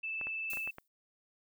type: tone with vibrato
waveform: sine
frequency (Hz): 2637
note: E7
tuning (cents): 0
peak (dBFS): -35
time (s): 0.03-0.71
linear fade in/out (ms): 10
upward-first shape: sine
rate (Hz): 20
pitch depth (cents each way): 14
type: clicks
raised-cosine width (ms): 0.5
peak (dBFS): -30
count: 6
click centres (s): 0.213 / 0.27 / 0.534 / 0.572 / 0.675 / 0.784
type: noise with exponential decay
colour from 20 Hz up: violet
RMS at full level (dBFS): -41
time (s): 0.5-0.88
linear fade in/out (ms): 2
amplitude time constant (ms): 82
effects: none